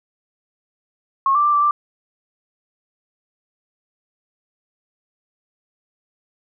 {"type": "tone with pitch steps", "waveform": "sine", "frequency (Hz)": [1087, 1174, 1181, 1167, 1179], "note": ["C#6", "D6", "D6", "D6", "D6"], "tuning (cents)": [-34, -1, 9, -11, 6], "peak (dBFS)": -13, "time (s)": [1.26, 1.71], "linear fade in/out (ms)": 2, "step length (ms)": 90, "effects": []}